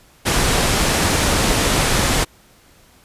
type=low-pass noise; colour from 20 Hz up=pink; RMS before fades=-17 dBFS; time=0.25-2.25 s; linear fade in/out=20 ms; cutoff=11000 Hz; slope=24 dB/octave; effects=pink hiss -51 dBFS RMS until 3.04 s + resampled to 32000 Hz